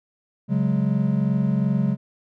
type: chord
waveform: triangle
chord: C# suspended fourth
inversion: none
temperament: equal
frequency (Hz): 138.59 / 185 / 207.7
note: C#3 / F#3 / G#3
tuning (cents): 0 / 0 / 0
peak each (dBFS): -21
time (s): 0.48-1.97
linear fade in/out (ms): 50
effects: none